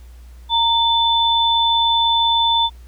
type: tone pair together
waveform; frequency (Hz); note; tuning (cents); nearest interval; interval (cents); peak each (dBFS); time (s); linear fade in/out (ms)
sine; 926 / 3516; A#5 / A7; -12 / -2; octave + major seventh; 2310; -16; 0.49-2.7; 50
effects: added 60 Hz sine -37 dBFS peak until 2.87 s + pink hiss -54 dBFS RMS until 2.87 s